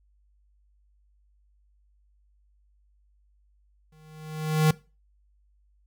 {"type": "tone with exponential growth", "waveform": "square", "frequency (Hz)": 155.56, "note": "D#3", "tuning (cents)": 0, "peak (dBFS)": -16, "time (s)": [3.92, 4.71], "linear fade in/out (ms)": 5, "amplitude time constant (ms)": 170, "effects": ["noise-tail reverb RT60 0.3 s tail -20 dB re dry", "added 50 Hz sine -61 dBFS peak until 5.86 s"]}